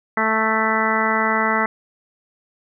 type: harmonic tone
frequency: 220.2 Hz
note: A3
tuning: 2 cents sharp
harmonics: 1 / 2 / 3 / 4 / 5 / 6 / 7 / 8 / 9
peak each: -25 / -27 / -27 / -24 / -25 / -23 / -28 / -28 / -23 dBFS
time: 0.17-1.66 s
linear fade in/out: 2 ms
effects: none